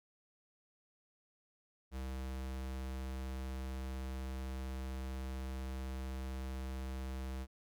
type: tone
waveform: square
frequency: 65.41 Hz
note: C2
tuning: in tune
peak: -40 dBFS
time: 1.91-7.47 s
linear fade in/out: 50 ms
effects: none